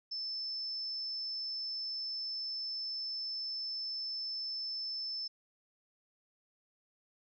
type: tone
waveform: sine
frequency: 5274 Hz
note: E8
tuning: in tune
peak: -36 dBFS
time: 0.11-5.28 s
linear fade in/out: 10 ms
effects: none